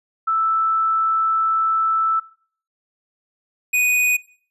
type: tone pair in turn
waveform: sine / square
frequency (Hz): 1319 / 2482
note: E6 / D#7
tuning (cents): +1 / -5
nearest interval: major seventh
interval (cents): 1094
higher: second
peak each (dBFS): -16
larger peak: neither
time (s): 0.27-2.2 / 3.73-4.17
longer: first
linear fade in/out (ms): 10
effects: noise-tail reverb RT60 0.5 s tail -21 dB re dry + resampled to 32000 Hz